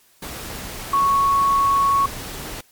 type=tone in noise; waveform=sine; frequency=1108.7 Hz; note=C#6; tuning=in tune; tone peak=-14 dBFS; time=0.93-2.06 s; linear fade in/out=5 ms; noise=pink; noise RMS=-32 dBFS; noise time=0.22-2.61 s; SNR=+15 dB; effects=white hiss -56 dBFS RMS until 2.71 s + MP3 96 kbps